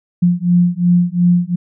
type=beating tone pair; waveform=sine; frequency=174.61 / 177.41 Hz; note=F3 / F3; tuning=0 / +28 cents; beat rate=2.8 Hz; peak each=-13 dBFS; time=0.22-1.56 s; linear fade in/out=10 ms; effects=none